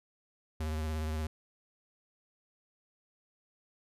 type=tone with vibrato; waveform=square; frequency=78 Hz; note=D#2; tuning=5 cents sharp; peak=-33 dBFS; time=0.6-1.27 s; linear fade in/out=5 ms; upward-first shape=sine; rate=17 Hz; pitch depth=34 cents each way; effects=resampled to 32000 Hz